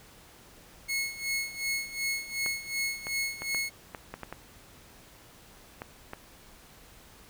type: tone with tremolo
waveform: sawtooth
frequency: 2180 Hz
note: C#7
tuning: 29 cents flat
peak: -24 dBFS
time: 0.88-3.7 s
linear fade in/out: 20 ms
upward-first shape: sine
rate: 2.7 Hz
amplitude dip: 80%
type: clicks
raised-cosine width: 0.5 ms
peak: -22 dBFS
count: 10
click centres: 2.462 / 3.069 / 3.42 / 3.547 / 3.948 / 4.14 / 4.233 / 4.326 / 5.819 / 6.134 s
effects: pink hiss -54 dBFS RMS until 7.29 s